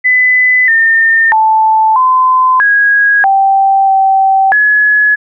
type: tone with pitch steps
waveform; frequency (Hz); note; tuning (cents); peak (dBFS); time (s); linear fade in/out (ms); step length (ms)
sine; 2006 / 1813 / 877 / 1026 / 1651 / 780 / 773 / 1694; B6 / A#6 / A5 / C6 / G#6 / G5 / G5 / G#6; +26 / -49 / -6 / -34 / -11 / -9 / -24 / +34; -5; 0.04-5.16; 20; 640
effects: none